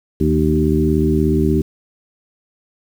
harmonic tone with a mistuned harmonic, 76.8 Hz, D#2, 22 cents flat, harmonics 1 / 2 / 3 / 4 / 5, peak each -19 / -19 / -19 / -19 / -19 dBFS, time 0.2-1.62 s, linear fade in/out 10 ms, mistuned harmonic 2, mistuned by +44 cents, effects 7-bit

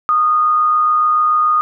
sine tone with amplitude modulation, 1233 Hz, D#6, 16 cents flat, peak -9 dBFS, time 0.09-1.61 s, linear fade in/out 0 ms, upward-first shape sine, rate 127 Hz, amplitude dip 30%, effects none

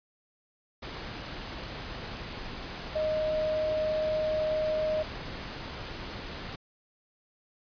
sine tone in noise, 621 Hz, D#5, 3 cents flat, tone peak -26 dBFS, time 2.95-5.03 s, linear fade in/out 10 ms, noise pink, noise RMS -39 dBFS, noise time 0.82-6.56 s, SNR +10 dB, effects resampled to 11025 Hz

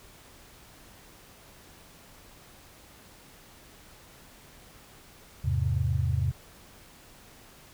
sine chord, E augmented, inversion none, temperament equal, 82.41 / 103.83 / 130.81 Hz, E2 / G#2 / B#2, 0 / 0 / 0 cents, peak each -28 / -29 / -28 dBFS, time 5.44-6.32 s, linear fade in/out 10 ms, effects pink hiss -53 dBFS RMS until 7.73 s

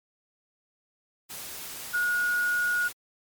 sine tone in noise, 1446 Hz, F#6, 40 cents flat, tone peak -23 dBFS, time 1.93-2.89 s, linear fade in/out 20 ms, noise white, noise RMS -39 dBFS, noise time 1.29-2.93 s, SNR +13 dB, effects MP3 96 kbps

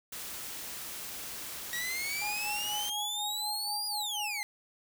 white noise, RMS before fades -41 dBFS, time 0.12-2.9 s, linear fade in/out 5 ms
sawtooth exponential two-way sweep, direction up then down, 1900 to 4911 to 2037 Hz, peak -30 dBFS, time 1.73-4.43 s, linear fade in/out 0 ms, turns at 3.87 s
sine tone with tremolo, 835 Hz, G#5, 9 cents sharp, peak -35 dBFS, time 2.21-4.43 s, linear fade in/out 10 ms, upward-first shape sine, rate 4.1 Hz, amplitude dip 75%
effects none

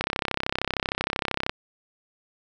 click train, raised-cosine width 0.3 ms, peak -8 dBFS, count 50, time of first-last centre 0.01-1.495 s, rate 33 Hz, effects none

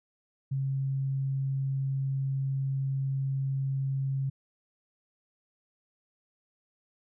sine tone, 135.5 Hz, C#3, 39 cents flat, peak -27 dBFS, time 0.51-4.3 s, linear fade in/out 10 ms, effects none

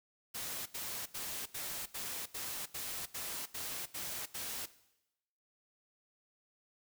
white noise bursts, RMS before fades -41 dBFS, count 11, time 0.34-4.66 s, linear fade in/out 10 ms, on 320 ms, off 80 ms, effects noise-tail reverb RT60 0.9 s tail -17 dB re dry

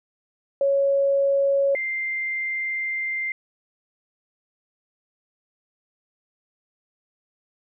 sine tone pair in turn, 554.4 / 2093 Hz, C#5 / C7, 0 / 0 cents, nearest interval octave + major seventh, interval 2300 cents, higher second, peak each -17 / -24 dBFS, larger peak first, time 0.61-1.75 / 1.75-3.32 s, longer second, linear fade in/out 2 ms, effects none

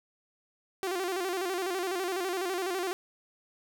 sawtooth tone with vibrato, 367.4 Hz, F#4, 12 cents flat, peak -26 dBFS, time 0.83-2.93 s, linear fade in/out 0 ms, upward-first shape square, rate 12 Hz, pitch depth 81 cents each way, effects none

